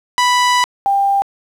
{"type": "tone pair in turn", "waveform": ["sawtooth", "sine"], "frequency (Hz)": [987.8, 794.2], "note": ["B5", "G5"], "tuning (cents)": [0, 22], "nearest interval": "major third", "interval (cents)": 378, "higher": "first", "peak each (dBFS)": [-7, -11], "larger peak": "first", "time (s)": [[0.18, 0.64], [0.86, 1.22]], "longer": "first", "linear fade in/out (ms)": 0, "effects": ["low-pass 8000 Hz 12 dB/octave", "7-bit"]}